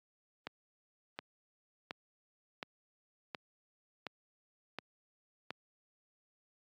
click train, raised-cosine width 0.3 ms, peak -23 dBFS, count 8, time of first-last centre 0.47-5.506 s, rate 1.39 Hz, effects high-pass 150 Hz 12 dB/octave + AAC 48 kbps

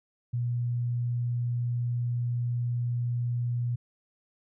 sine tone, 120.7 Hz, B2, 39 cents flat, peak -26 dBFS, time 0.33-3.76 s, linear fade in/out 10 ms, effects none

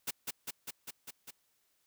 white noise with echo, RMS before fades -35 dBFS, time 0.07-0.11 s, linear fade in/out 10 ms, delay 200 ms, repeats 6, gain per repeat -2 dB, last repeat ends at 1.31 s, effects white hiss -75 dBFS RMS until 1.86 s

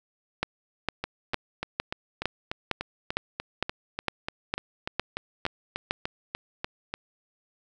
two click trains, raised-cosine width 0.3 ms, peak -14 / -9 dBFS, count 21 / 13, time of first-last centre 1.04-6.94 / 0.43-5.909 s, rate 3.39 / 2.19 Hz, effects none

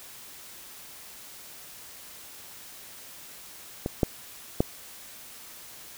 clicks, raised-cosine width 2 ms, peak -14 / -7 / -7 dBFS, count 3, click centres 3.861 / 4.032 / 4.605 s, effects white hiss -46 dBFS RMS until 5.97 s

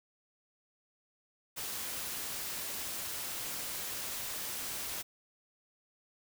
white noise, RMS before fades -39 dBFS, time 1.56-5.03 s, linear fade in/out 20 ms, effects none

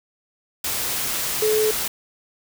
sine tone in noise, 431.1 Hz, A4, 35 cents flat, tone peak -17 dBFS, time 1.42-1.71 s, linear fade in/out 5 ms, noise white, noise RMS -25 dBFS, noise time 0.64-1.88 s, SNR +5 dB, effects none

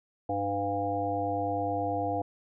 harmonic tone with a mistuned harmonic, 100 Hz, G2, 35 cents sharp, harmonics 1 / 3 / 5 / 7 / 8, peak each -37 / -35 / -34 / -31 / -35 dBFS, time 0.29-2.22 s, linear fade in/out 5 ms, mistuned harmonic 8, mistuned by +20 cents, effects none

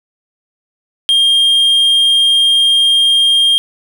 triangle tone, 3214 Hz, G7, 43 cents sharp, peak -6 dBFS, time 1.09-3.58 s, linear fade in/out 0 ms, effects none

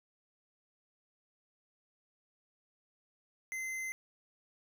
sine tone with tanh clipping, 2065 Hz, C7, 23 cents flat, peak -38 dBFS, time 3.52-3.92 s, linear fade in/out 0 ms, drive 17 dB, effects none

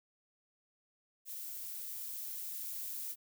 violet noise with level ramp, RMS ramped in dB -44 to -41 dBFS, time 1.25-3.16 s, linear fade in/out 50 ms, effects none

